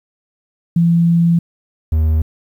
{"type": "tone pair in turn", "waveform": ["sine", "triangle"], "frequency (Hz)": [169.2, 78.66], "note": ["E3", "D#2"], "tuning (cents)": [45, 19], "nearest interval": "octave + minor second", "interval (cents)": 1326, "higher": "first", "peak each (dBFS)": -9, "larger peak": "neither", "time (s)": [[0.76, 1.39], [1.92, 2.22]], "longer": "first", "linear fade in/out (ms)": 5, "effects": ["8-bit"]}